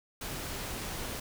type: noise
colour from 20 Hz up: pink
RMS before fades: -38 dBFS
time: 0.21-1.2 s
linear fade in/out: 5 ms
effects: none